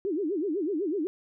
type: tone with vibrato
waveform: sine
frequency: 350 Hz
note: F4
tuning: 4 cents sharp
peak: -26 dBFS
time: 0.05-1.07 s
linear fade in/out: 0 ms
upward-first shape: sine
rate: 8 Hz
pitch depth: 300 cents each way
effects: none